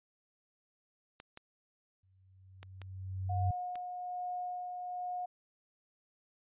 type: clicks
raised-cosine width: 0.2 ms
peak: -30 dBFS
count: 5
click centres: 1.201 / 1.374 / 2.63 / 2.817 / 3.756 s
type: tone with exponential growth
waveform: sine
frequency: 94.4 Hz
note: F#2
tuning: 35 cents sharp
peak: -27 dBFS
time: 2.03-3.51 s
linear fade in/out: 5 ms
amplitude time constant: 320 ms
type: tone with tremolo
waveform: sine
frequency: 721 Hz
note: F#5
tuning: 45 cents flat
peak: -35 dBFS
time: 3.29-5.26 s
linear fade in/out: 10 ms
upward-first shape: sine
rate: 1.2 Hz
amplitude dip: 35%
effects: resampled to 8000 Hz